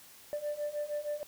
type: beating tone pair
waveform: sine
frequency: 587.3 / 593.7 Hz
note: D5 / D5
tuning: 0 / +19 cents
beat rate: 6.4 Hz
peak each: -36 / -34 dBFS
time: 0.33-1.23 s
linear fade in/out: 0 ms
effects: tanh soft clip ceiling -29 dBFS + white hiss -55 dBFS RMS until 1.27 s